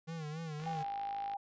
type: tone with vibrato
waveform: square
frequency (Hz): 157.5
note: D#3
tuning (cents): +21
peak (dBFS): -40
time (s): 0.07-0.84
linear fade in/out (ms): 20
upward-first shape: sine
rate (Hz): 3.6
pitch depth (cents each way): 94
type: click train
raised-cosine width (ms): 0.3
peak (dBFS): -34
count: 40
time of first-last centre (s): 0.6-1.336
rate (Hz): 53
type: tone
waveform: sine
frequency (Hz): 800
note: G5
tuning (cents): +35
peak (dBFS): -36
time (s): 0.66-1.37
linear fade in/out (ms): 5
effects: resampled to 16000 Hz